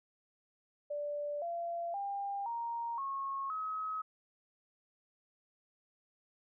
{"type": "tone with pitch steps", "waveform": "sine", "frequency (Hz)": [585, 683.7, 799.1, 934, 1091.6, 1275.9], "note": ["D5", "F5", "G5", "A#5", "C#6", "D#6"], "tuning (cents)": [-7, -37, 33, 3, -27, 43], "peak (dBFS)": -35, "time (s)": [0.9, 4.02], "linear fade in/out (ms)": 10, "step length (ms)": 520, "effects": []}